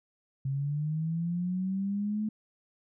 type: linear sweep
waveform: sine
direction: up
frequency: 133.6 to 216.7 Hz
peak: -28 dBFS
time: 0.45-2.29 s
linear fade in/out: 5 ms
effects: none